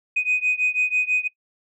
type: beating tone pair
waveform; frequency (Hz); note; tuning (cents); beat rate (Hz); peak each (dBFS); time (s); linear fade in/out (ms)
sine; 2495 / 2501.1; D#7 / D#7; +4 / +8; 6.1; -21 / -22; 0.16-1.28; 10
effects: noise-tail reverb RT60 0.1 s tail -20 dB re dry + tanh soft clip ceiling -13 dBFS